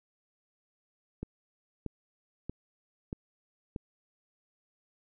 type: click train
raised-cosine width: 3 ms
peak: -23 dBFS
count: 5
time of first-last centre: 1.23-3.762 s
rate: 1.58 Hz
effects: none